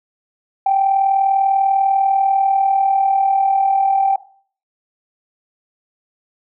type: tone with amplitude modulation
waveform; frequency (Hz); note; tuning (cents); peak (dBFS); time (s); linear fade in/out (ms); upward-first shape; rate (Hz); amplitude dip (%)
sine; 781; G5; -7; -9; 0.66-4.16; 5; sine; 40.1; 55
effects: noise-tail reverb RT60 0.5 s tail -18 dB re dry + tanh soft clip ceiling -5 dBFS